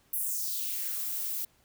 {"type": "noise with high-pass filter sweep", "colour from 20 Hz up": "violet", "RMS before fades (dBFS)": -33, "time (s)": [0.13, 1.45], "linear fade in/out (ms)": 5, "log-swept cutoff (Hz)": [12000, 320], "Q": 2.5, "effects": ["pink hiss -66 dBFS RMS until 1.64 s"]}